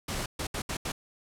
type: noise bursts at uneven times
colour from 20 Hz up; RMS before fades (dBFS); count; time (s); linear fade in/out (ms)
pink; -33; 5; 0.08-0.26 / 0.39-0.47 / 0.54-0.62 / 0.69-0.77 / 0.85-0.92; 5
effects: low-pass 11000 Hz 12 dB/octave